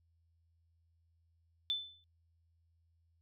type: tone with exponential decay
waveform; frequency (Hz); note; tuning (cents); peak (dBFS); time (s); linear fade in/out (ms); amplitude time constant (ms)
sine; 3520; A7; 0; -29; 1.7-2.04; 0; 72
effects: added 83 Hz sine -70 dBFS peak until 3.21 s